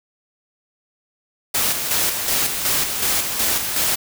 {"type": "noise with tremolo", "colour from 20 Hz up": "white", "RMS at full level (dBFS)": -19, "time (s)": [1.54, 3.96], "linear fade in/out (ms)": 10, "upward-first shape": "square", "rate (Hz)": 2.7, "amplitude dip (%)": 45, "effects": []}